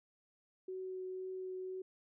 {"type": "tone with vibrato", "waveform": "sine", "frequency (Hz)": 373.1, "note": "F#4", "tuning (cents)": 14, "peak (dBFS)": -40, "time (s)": [0.68, 1.82], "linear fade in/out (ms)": 5, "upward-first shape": "triangle", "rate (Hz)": 2, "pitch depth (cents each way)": 9, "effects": []}